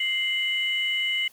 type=tone pair together; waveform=sine; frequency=2093 / 2960 Hz; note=C7 / F#7; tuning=0 / 0 cents; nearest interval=tritone; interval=600 cents; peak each=-25 dBFS; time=0-1.28 s; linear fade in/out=5 ms; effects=tanh soft clip ceiling -16 dBFS + white hiss -56 dBFS RMS until 1.32 s